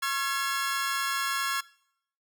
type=tone cluster; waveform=sawtooth; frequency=1087 / 1365 / 1685 Hz; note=C#6 / F6 / G#6; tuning=-34 / -40 / +25 cents; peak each=-28 dBFS; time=0.02-1.61 s; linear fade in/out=10 ms; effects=noise-tail reverb RT60 0.7 s tail -22 dB re dry